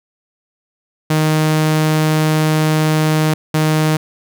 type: tone bursts at uneven times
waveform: sawtooth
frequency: 155.56 Hz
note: D#3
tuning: in tune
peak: -8 dBFS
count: 2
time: 1.1-3.34 / 3.54-3.97 s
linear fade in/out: 5 ms
effects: none